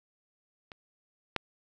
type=clicks; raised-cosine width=0.3 ms; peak=-28 / -12 dBFS; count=2; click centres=0.718 / 1.363 s; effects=none